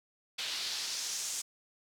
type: noise with band-pass filter sweep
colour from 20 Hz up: pink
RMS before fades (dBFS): -37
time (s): 0.38-1.42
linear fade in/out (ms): 10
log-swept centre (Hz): 3600 to 7300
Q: 2.1
effects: none